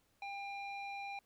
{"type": "tone with low-pass filter", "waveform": "square", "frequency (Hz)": 799, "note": "G5", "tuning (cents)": 33, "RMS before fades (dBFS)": -44, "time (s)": [0.22, 1.19], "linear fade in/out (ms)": 2, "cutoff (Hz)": 3000, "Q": 3.6, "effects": ["pink hiss -75 dBFS RMS until 1.25 s"]}